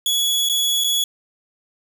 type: tone with dropouts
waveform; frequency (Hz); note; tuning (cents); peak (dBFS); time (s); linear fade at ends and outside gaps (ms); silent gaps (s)
sawtooth; 3379; G#7; +29; -14; 0.06-1.04; 2; 0.489-0.496 / 0.839-0.843
effects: none